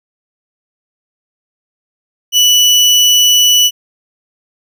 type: tone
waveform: 30% pulse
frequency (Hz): 2960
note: F#7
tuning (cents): 0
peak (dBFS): -3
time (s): 2.32-3.71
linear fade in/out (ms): 50
effects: none